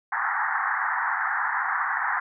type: band-pass noise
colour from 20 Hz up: white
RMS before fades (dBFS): -26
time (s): 0.12-2.2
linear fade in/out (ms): 5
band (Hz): 770 to 1900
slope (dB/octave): 96
effects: none